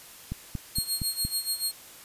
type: click train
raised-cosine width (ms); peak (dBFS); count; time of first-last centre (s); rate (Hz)
5; -19; 5; 0.32-1.25; 4.3
type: tone with tremolo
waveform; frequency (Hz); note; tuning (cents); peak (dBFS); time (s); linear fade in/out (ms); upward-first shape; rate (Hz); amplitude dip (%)
15% pulse; 4260; C8; +30; -18; 0.75-1.72; 10; sine; 6.9; 80
effects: white hiss -48 dBFS RMS until 2.04 s + resampled to 32000 Hz